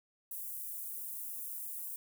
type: high-pass noise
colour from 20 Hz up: white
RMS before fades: -42 dBFS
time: 0.31-1.96 s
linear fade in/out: 2 ms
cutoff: 10000 Hz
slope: 24 dB/octave
effects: none